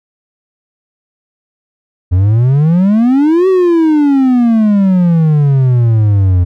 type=exponential two-way sweep; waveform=triangle; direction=up then down; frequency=86.7 to 383.6 to 86.7 Hz; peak=-4 dBFS; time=2.11-6.45 s; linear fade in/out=20 ms; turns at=3.48 s; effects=none